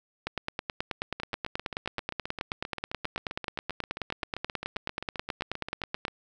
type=two click trains; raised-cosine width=0.3 ms; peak=-19 / -14 dBFS; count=38 / 55; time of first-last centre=1.2-6.081 / 0.27-6.052 s; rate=7.58 / 9.34 Hz; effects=none